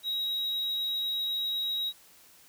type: tone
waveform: triangle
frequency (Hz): 3823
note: A#7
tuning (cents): +43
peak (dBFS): -27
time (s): 0.03-1.93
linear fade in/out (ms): 50
effects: white hiss -57 dBFS RMS until 2.48 s